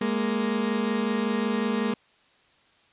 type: tone pair together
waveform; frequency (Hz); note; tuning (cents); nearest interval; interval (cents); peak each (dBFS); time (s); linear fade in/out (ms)
30% pulse; 207.7 / 233.1; G#3 / A#3; 0 / 0; major second; 200; -24; 0.01-1.94; 5
effects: white hiss -61 dBFS RMS until 2.92 s + resampled to 8000 Hz